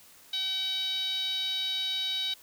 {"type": "tone with band-pass filter", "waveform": "10% pulse", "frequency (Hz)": 762, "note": "G5", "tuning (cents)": -49, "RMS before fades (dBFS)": -31, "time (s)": [0.33, 2.34], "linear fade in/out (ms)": 5, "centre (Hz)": 3700, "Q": 6, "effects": ["white hiss -55 dBFS RMS until 2.42 s"]}